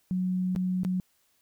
sine tone with dropouts, 183.7 Hz, F#3, 12 cents flat, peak -25 dBFS, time 0.11-1 s, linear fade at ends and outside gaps 0 ms, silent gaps 0.551-0.561 / 0.834-0.849 s, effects white hiss -69 dBFS RMS until 1.41 s

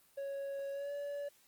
triangle tone with pitch glide, 554.4 to 572.6 Hz, C#5 to D5, 0 to -44 cents, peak -36 dBFS, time 0.17-1.29 s, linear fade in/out 10 ms, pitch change +56 cents, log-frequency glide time 0.72-0.92 s, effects white hiss -67 dBFS RMS until 1.47 s + Opus 24 kbps

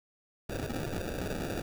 violet noise with sample-and-hold, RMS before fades -35 dBFS, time 0.49-1.62 s, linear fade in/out 5 ms, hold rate 1050 Hz, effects none

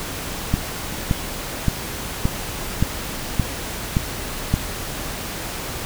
click train, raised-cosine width 5 ms, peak -4 dBFS, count 8, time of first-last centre 0.54-4.54 s, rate 1.75 Hz, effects pink hiss -29 dBFS RMS until 5.85 s

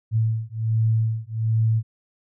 sine beating tone pair, 111 / 112.3 Hz, A2 / A2, +16 / +36 cents, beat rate 1.3 Hz, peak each -22 / -22 dBFS, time 0.11-1.83 s, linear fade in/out 50 ms, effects none

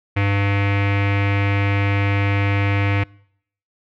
square tone with low-pass filter, 100 Hz, G2, 35 cents sharp, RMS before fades -18 dBFS, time 0.16-3.04 s, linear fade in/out 10 ms, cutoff 2300 Hz, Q 4.3, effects noise-tail reverb RT60 0.7 s tail -26 dB re dry

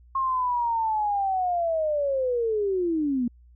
sine linear sweep, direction down, 1079 to 233.1 Hz, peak -22 dBFS, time 0.15-3.28 s, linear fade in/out 5 ms, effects added 60 Hz sine -50 dBFS peak until 3.55 s

